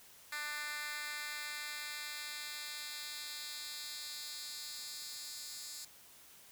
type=tone with high-pass filter sweep; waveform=10% pulse; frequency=297.3 Hz; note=D4; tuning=21 cents sharp; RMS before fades=-44 dBFS; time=0.32-5.85 s; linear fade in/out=5 ms; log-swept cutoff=1800 to 5600 Hz; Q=1.5; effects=white hiss -59 dBFS RMS until 6.51 s